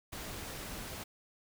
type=noise; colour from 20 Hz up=pink; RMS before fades=-43 dBFS; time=0.12-1.04 s; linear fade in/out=10 ms; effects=none